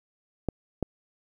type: clicks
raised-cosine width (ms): 2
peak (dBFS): -13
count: 2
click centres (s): 0.487 / 0.827
effects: 9-bit